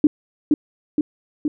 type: tone with echo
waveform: sine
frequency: 298.6 Hz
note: D4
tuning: 29 cents sharp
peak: -8 dBFS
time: 0.04-0.07 s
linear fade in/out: 2 ms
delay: 470 ms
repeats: 3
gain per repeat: -3 dB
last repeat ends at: 1.48 s
effects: none